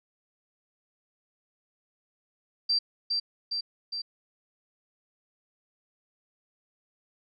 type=tone with echo; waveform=sine; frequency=4699 Hz; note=D8; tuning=in tune; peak=-22 dBFS; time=2.69-2.79 s; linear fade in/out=10 ms; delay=410 ms; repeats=3; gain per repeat=-3 dB; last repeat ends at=4.02 s; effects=none